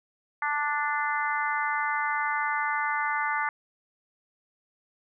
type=harmonic tone; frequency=293.7 Hz; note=D4; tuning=in tune; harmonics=3 / 4 / 5 / 6 / 7; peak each=-30 / -31 / -32 / -33 / -33 dBFS; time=0.42-3.49 s; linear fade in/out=2 ms; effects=none